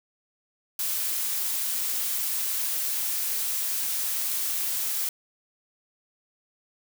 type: noise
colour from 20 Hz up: blue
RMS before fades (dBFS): -28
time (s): 0.79-5.09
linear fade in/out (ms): 2
effects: none